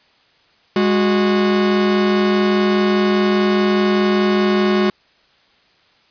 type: tone pair together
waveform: 45% pulse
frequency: 205.8 / 366.7 Hz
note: G#3 / F#4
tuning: -16 / -15 cents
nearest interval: minor seventh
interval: 1001 cents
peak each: -16 dBFS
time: 0.76-4.9 s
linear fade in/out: 2 ms
effects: white hiss -55 dBFS RMS until 6.1 s + resampled to 11025 Hz

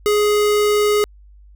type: tone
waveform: square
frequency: 417.5 Hz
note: G#4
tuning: 9 cents sharp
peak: -14 dBFS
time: 0.06-1.04 s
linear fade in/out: 0 ms
effects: added 50 Hz sine -42 dBFS peak until 1.55 s

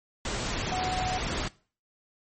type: tone in noise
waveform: sine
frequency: 740 Hz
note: F#5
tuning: in tune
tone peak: -29 dBFS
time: 0.72-1.18 s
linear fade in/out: 2 ms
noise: pink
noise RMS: -31 dBFS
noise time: 0.25-1.48 s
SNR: -1 dB
effects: noise-tail reverb RT60 0.4 s tail -21 dB re dry + MP3 32 kbps

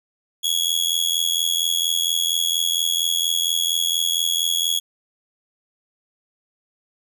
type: tone with amplitude modulation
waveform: sawtooth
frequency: 3337 Hz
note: G#7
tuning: 8 cents sharp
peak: -12 dBFS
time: 0.43-4.8 s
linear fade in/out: 20 ms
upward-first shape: sine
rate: 84.3 Hz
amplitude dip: 90%
effects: none

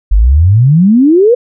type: exponential sweep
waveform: sine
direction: up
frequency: 45.56 to 506 Hz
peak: -3 dBFS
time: 0.11-1.35 s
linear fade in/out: 10 ms
effects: none

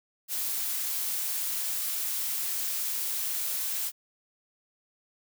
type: noise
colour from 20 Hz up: blue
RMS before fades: -31 dBFS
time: 0.28-3.92 s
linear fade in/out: 50 ms
effects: none

